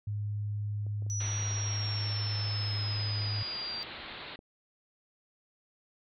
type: tone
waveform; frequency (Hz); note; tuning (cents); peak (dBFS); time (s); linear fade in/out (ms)
sine; 103.83; G#2; 0; -31; 0.07-3.43; 5
type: clicks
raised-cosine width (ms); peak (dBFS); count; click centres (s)
2; -38; 10; 0.866 / 1.023 / 1.065 / 1.544 / 1.883 / 2.355 / 3.204 / 3.741 / 4.002 / 4.391
type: exponential sweep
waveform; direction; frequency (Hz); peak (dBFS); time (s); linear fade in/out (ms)
sine; down; 5920 to 4699; -35; 1.1-3.83; 0
type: low-pass noise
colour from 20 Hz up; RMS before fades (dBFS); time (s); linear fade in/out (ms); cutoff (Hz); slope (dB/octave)
white; -44; 1.2-4.36; 5; 4300; 96
effects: none